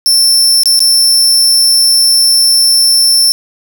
sawtooth tone with dropouts, 5370 Hz, E8, 31 cents sharp, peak -3 dBFS, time 0.06-3.32 s, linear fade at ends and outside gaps 0 ms, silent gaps 0.634-0.657 / 0.792-0.804 s, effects none

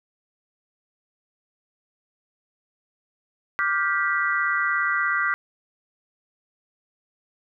sine chord, G dominant seventh, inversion second, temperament just, 1176 / 1411.2 / 1568 / 1960 Hz, D6 / F6 / G6 / B6, +2 / +18 / 0 / -14 cents, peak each -26 dBFS, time 3.59-5.34 s, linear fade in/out 0 ms, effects none

